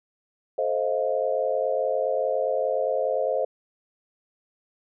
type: chord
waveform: sine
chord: F dominant seventh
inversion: first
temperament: just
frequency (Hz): 436.5 / 523.8 / 628.6 / 698.5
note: A4 / C5 / Eb5 / F5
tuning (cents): -14 / +2 / +18 / 0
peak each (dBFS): -30 / -25 / -27 / -31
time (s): 0.58-3.45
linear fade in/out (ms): 5
effects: none